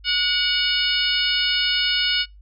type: harmonic tone with a mistuned harmonic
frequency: 730 Hz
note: F#5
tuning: 24 cents flat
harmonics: 2 / 3 / 4 / 5 / 6 / 7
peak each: -28 / -27 / -22 / -28 / -26 / -27 dBFS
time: 0.04-2.26 s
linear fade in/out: 50 ms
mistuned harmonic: 3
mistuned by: +50 cents
effects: noise-tail reverb RT60 0.2 s tail -25 dB re dry + added 50 Hz sine -43 dBFS peak until 2.41 s